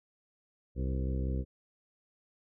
harmonic tone with a mistuned harmonic, 65.41 Hz, C2, in tune, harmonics 1 / 2 / 3 / 4 / 5 / 6 / 7 / 8, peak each -31 / -37 / -41 / -43 / -45 / -47 / -48 / -49 dBFS, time 0.75-1.45 s, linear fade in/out 50 ms, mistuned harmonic 7, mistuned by +36 cents, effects none

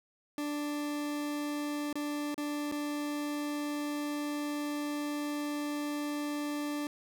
40% pulse tone with dropouts, 293.7 Hz, D4, in tune, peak -32 dBFS, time 0.38-6.87 s, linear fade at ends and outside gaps 1 ms, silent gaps 1.928-1.955 / 2.344-2.379 / 2.715-2.722 s, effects none

